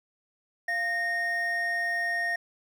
triangle tone pair together, 693 / 1850.1 Hz, F5 / A#6, -14 / -14 cents, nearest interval octave + perfect fourth, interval 1700 cents, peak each -32 / -25 dBFS, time 0.68-2.36 s, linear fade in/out 5 ms, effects none

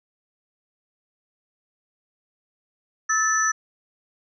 sine tone cluster, 1296 / 1755 / 5950 Hz, E6 / A6 / F#8, -30 / -5 / +9 cents, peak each -23 dBFS, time 3.09-3.52 s, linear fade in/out 10 ms, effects none

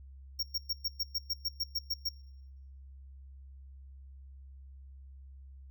square tone bursts, 5540 Hz, F8, 15 cents flat, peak -30 dBFS, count 12, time 0.39-2.092 s, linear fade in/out 10 ms, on 41 ms, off 110 ms, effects noise-tail reverb RT60 0.9 s tail -23 dB re dry + added 67 Hz sine -48 dBFS peak until 5.7 s

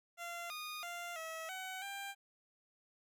15% pulse tone with pitch steps, 689 / 1229 / 695 / 646 / 752 / 794 Hz, F5 / D#6 / F5 / E5 / F#5 / G5, -24 / -22 / -9 / -35 / +28 / +22 cents, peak -36 dBFS, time 0.17-2.15 s, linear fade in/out 50 ms, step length 330 ms, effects none

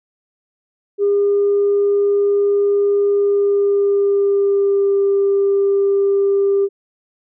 sine tone with pitch glide, 404.4 to 397 Hz, G#4 to G4, -46 to +22 cents, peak -11 dBFS, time 0.98-6.69 s, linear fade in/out 50 ms, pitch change -32 cents, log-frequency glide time 3.11-4.98 s, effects tanh soft clip ceiling -8 dBFS

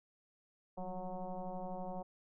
sine tone with frequency modulation, 370 Hz, F#4, in tune, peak -39 dBFS, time 0.77-2.03 s, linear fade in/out 10 ms, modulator 182 Hz, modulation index 2.7, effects none

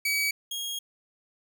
sawtooth tone pair in turn, 2277 / 3270 Hz, C#7 / G#7, +46 / -28 cents, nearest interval tritone, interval 626 cents, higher second, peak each -21 / -28 dBFS, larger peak first, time 0.05-0.31 / 0.51-0.79 s, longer second, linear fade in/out 5 ms, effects none

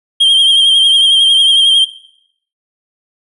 triangle tone with vibrato, 3195 Hz, G7, 32 cents sharp, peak -4 dBFS, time 0.2-1.85 s, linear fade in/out 10 ms, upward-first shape sine, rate 11 Hz, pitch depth 41 cents each way, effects noise-tail reverb RT60 0.7 s tail -18 dB re dry + resampled to 32000 Hz

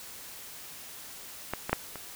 clicks, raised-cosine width 0.5 ms, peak -15 / -16 / -8 / -24 dBFS, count 4, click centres 1.536 / 1.695 / 1.73 / 1.957 s, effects white hiss -45 dBFS RMS until 2.15 s

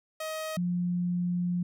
sawtooth / sine tone pair in turn, 630 / 176.79 Hz, D#5 / F3, +21 / +21 cents, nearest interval octave + minor seventh, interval 2200 cents, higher first, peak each -29 / -26 dBFS, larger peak second, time 0.2-0.57 / 0.57-1.63 s, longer second, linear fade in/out 5 ms, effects none

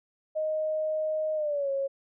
sine tone with pitch glide, 622.3 to 548 Hz, D#5 to C#5, 0 to -20 cents, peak -26 dBFS, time 0.35-1.88 s, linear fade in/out 20 ms, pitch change -220 cents, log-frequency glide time 1.35-1.7 s, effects none

